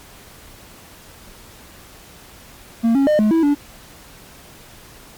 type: tone with pitch steps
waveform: triangle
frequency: 229.3 / 275.2 / 606 / 213.2 / 327.2 / 288.7 Hz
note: A#3 / C#4 / D#5 / G#3 / E4 / D4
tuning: -28 / -12 / -46 / +46 / -13 / -30 cents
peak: -10 dBFS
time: 2.83-3.55 s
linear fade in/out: 20 ms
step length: 120 ms
effects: pink hiss -43 dBFS RMS until 5.17 s + MP3 96 kbps